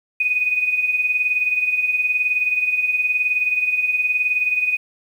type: tone with tremolo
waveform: sine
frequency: 2489 Hz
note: D#7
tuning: in tune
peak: -14 dBFS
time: 0.2-4.77 s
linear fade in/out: 5 ms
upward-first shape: sine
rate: 19 Hz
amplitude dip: 60%
effects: 8-bit